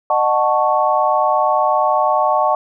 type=chord; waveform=sine; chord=D# half-diminished seventh; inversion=none; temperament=equal with one note detuned; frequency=611.6 / 740 / 880 / 1108.7 Hz; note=D#5 / F#5 / A5 / C#6; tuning=-30 / 0 / 0 / 0 cents; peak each=-18 dBFS; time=0.1-2.55 s; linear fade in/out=2 ms; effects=none